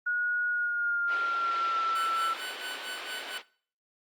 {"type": "tone with pitch glide", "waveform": "sine", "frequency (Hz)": [1450, 1337.4], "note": ["F#6", "E6"], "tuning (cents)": [-35, 25], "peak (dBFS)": -26, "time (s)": [0.06, 2.34], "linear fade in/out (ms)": 10, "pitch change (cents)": -140, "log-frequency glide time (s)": [0.49, 1.85]}
{"type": "band-pass noise", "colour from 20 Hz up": "white", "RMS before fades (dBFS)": -41, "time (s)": [1.07, 3.43], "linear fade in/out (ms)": 50, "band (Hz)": [320, 3600], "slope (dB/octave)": 24}
{"type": "tone with tremolo", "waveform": "25% pulse", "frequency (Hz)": 1500, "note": "F#6", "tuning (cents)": 23, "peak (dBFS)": -31, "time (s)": [1.95, 3.38], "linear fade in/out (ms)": 5, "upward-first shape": "sine", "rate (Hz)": 4.4, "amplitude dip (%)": 80}
{"effects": ["noise-tail reverb RT60 0.5 s tail -21 dB re dry", "Opus 32 kbps"]}